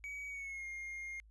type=tone with pitch glide; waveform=triangle; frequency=2266 to 2127 Hz; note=C#7 to C7; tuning=+37 to +28 cents; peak=-40 dBFS; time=0.04-1.2 s; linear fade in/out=0 ms; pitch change=-109 cents; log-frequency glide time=0.28-0.66 s; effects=added 53 Hz sine -58 dBFS peak until 1.3 s + resampled to 24000 Hz